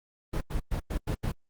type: noise bursts at uneven times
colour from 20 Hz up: brown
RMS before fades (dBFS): -29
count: 6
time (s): 0.33-0.41 / 0.5-0.6 / 0.71-0.8 / 0.9-0.98 / 1.07-1.15 / 1.23-1.32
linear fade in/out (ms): 10
effects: Opus 24 kbps